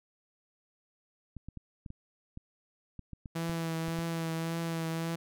clicks, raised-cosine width 5 ms, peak -30 dBFS, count 12, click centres 1.367 / 1.486 / 1.573 / 1.862 / 1.904 / 2.374 / 2.993 / 3.133 / 3.258 / 3.496 / 3.883 / 3.989 s
sawtooth tone with vibrato, 164.81 Hz, E3, in tune, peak -28 dBFS, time 3.35-5.16 s, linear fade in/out 10 ms, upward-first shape triangle, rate 1.8 Hz, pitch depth 26 cents each way
effects none

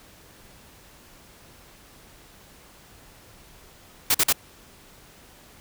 white noise bursts, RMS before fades -19 dBFS, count 3, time 4.1-4.327 s, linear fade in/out 5 ms, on 45 ms, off 46 ms, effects pink hiss -51 dBFS RMS until 5.6 s

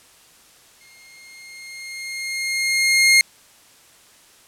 sawtooth tone with exponential growth, 2134 Hz, C7, 34 cents sharp, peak -6 dBFS, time 0.81-3.21 s, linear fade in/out 1 ms, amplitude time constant 520 ms, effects white hiss -51 dBFS RMS until 4.47 s + low-pass 11000 Hz 12 dB/octave

